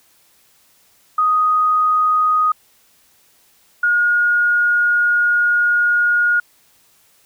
sine tone pair in turn, 1247 / 1434.9 Hz, D#6 / F6, +3 / +46 cents, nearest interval major second, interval 243 cents, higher second, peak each -12 dBFS, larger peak neither, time 1.18-2.52 / 3.83-6.4 s, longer second, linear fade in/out 5 ms, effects white hiss -55 dBFS RMS until 7.25 s

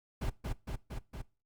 brown noise with echo, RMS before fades -33 dBFS, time 0.21-0.3 s, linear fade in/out 10 ms, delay 230 ms, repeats 4, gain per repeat -2 dB, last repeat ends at 1.22 s, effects noise-tail reverb RT60 0.3 s tail -21 dB re dry + Opus 48 kbps

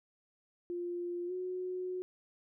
sine tone with pitch glide, 350 to 366.3 Hz, F4 to F#4, +4 to -17 cents, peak -35 dBFS, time 0.7-2.02 s, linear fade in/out 0 ms, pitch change +79 cents, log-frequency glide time 1.27-1.32 s, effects none

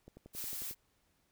click train, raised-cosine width 2 ms, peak -38 dBFS, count 8, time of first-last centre 0.08-0.711 s, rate 11.1 Hz
blue noise, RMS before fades -41 dBFS, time 0.33-0.75 s, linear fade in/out 50 ms
effects pink hiss -75 dBFS RMS until 1.31 s

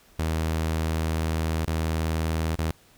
sawtooth tone with dropouts, 80.1 Hz, E2, 49 cents flat, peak -20 dBFS, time 0.19-2.71 s, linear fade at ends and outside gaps 0 ms, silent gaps 1.651-1.678 / 2.554-2.588 s, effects pink hiss -57 dBFS RMS until 2.97 s

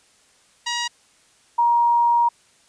10% pulse / sine tone pair in turn, 954 / 945.2 Hz, A#5 / A#5, +40 / +24 cents, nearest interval unison, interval 16 cents, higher first, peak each -14 / -14 dBFS, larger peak neither, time 0.66-0.88 / 1.58-2.29 s, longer second, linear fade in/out 10 ms, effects white hiss -57 dBFS RMS until 2.68 s + resampled to 22050 Hz

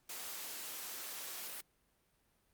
white high-pass noise, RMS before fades -45 dBFS, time 0.09-1.61 s, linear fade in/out 5 ms, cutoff 280 Hz, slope 12 dB/octave, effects pink hiss -75 dBFS RMS until 2.53 s + Opus 48 kbps

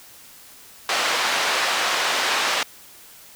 pink band-pass noise, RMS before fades -22 dBFS, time 0.89-2.63 s, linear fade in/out 2 ms, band 790 to 5100 Hz, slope 12 dB/octave, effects white hiss -46 dBFS RMS until 3.35 s

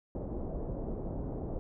pink low-pass noise, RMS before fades -37 dBFS, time 0.15-1.59 s, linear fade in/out 0 ms, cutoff 660 Hz, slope 24 dB/octave, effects none

